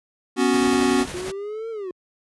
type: chord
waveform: square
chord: B suspended second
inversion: none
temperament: equal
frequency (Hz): 246.9 / 277.2 / 370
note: B3 / C#4 / F#4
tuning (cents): 0 / 0 / 0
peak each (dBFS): -22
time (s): 0.36-1.06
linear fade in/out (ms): 50
type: noise with tremolo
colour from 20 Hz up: pink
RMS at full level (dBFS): -32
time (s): 0.53-1.32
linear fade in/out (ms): 10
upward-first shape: square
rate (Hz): 11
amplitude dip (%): 30
type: linear two-way sweep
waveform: triangle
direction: up then down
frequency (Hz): 353.1 to 460 to 353.1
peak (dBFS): -26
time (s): 1.14-1.91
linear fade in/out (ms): 2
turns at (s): 1.7
effects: high-pass 60 Hz 12 dB/octave + resampled to 24000 Hz